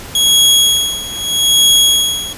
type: tone with tremolo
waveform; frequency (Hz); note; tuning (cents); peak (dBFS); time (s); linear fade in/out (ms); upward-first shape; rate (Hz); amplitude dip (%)
sawtooth; 3322; G#7; 0; -3; 0.15-2.33; 2; sine; 0.8; 85
effects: pink hiss -31 dBFS RMS until 2.37 s + resampled to 32000 Hz